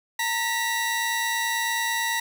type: tone pair together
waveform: sawtooth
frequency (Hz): 917 / 1943.1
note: A#5 / B6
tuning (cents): -29 / -29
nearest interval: octave + minor second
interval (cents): 1300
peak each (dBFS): -24 / -22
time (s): 0.19-2.2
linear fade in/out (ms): 5
effects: none